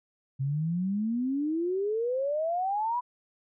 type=exponential sweep; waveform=sine; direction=up; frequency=131.4 to 1000 Hz; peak=-26 dBFS; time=0.39-3.01 s; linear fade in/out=20 ms; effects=none